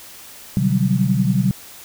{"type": "chord", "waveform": "sine", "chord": "G major seventh", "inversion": "first", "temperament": "equal with one note detuned", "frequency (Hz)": [126.43, 146.83, 185, 196], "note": ["B2", "D3", "F#3", "G3"], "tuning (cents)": [41, 0, 0, 0], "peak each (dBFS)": [-20, -22, -19, -20], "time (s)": [0.57, 1.51], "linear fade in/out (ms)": 0, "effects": ["white hiss -40 dBFS RMS until 1.84 s"]}